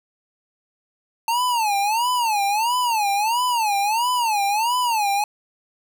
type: tone with vibrato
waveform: square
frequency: 892 Hz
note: A5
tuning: 23 cents sharp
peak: -19 dBFS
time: 1.28-5.24 s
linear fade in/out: 2 ms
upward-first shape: sine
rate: 1.5 Hz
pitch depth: 200 cents each way
effects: none